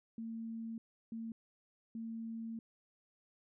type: tone bursts at uneven times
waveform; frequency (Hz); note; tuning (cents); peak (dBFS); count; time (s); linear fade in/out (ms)
sine; 226.6; A#3; -49; -40; 3; 0.18-0.78 / 1.12-1.32 / 1.95-2.59; 2
effects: none